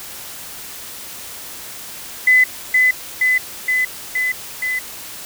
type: tone with echo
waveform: sine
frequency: 2013 Hz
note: B6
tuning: 33 cents sharp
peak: -8 dBFS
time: 2.27-2.44 s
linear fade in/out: 5 ms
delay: 470 ms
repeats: 5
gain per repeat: -2 dB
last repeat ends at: 4.79 s
effects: white hiss -33 dBFS RMS until 5.25 s